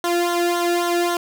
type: tone with flanger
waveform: sawtooth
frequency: 347.3 Hz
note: F4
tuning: 10 cents flat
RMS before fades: -20 dBFS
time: 0.04-1.17 s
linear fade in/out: 2 ms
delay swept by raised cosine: 0.4 to 0.95 ms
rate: 3.7 Hz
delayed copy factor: -0.8
effects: none